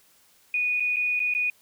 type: tone with dropouts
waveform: sine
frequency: 2469 Hz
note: D#7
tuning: 14 cents flat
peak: -22 dBFS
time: 0.54-1.5 s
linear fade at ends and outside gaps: 2 ms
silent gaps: 0.799-0.804 / 0.961-0.967 / 1.194-1.201 / 1.339-1.349 s
effects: white hiss -60 dBFS RMS until 1.61 s